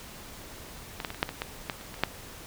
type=clicks; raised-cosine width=0.3 ms; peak=-17 / -14 / -20 / -25 / -7 / -18 / -14 / -13 / -30 / -24 / -30 / -6 dBFS; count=12; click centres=1.002 / 1.048 / 1.104 / 1.146 / 1.229 / 1.291 / 1.419 / 1.698 / 1.811 / 1.942 / 1.992 / 2.036 s; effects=pink hiss -45 dBFS RMS until 2.46 s